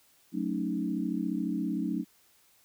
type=chord; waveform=sine; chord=D# half-diminished seventh; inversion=first; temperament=equal; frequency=185 / 220 / 277.2 / 311.1 Hz; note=F#3 / A3 / C#4 / D#4; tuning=0 / 0 / 0 / 0 cents; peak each=-34 dBFS; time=0.32-2.05 s; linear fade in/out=50 ms; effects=white hiss -64 dBFS RMS until 2.64 s